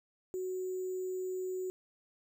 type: tone with sample-and-hold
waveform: sine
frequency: 370.7 Hz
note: F#4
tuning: 3 cents sharp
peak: -34 dBFS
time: 0.34-1.7 s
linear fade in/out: 0 ms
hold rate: 7350 Hz
effects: none